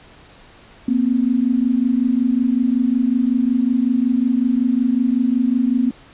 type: tone pair together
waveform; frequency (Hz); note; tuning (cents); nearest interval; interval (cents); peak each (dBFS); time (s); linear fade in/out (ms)
sine; 236.2 / 261.6; A#3 / C4; +23 / 0; major second; 177; -17; 0.88-5.91; 5
effects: pink hiss -46 dBFS RMS until 6.13 s + resampled to 8000 Hz